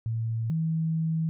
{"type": "tone pair in turn", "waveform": "sine", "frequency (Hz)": [113.4, 161.35], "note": ["A#2", "E3"], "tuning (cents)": [-47, -37], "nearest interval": "tritone", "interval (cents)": 610, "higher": "second", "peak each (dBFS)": [-26, -24], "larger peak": "second", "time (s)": [[0.06, 0.5], [0.5, 1.29]], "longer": "second", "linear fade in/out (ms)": 0, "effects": []}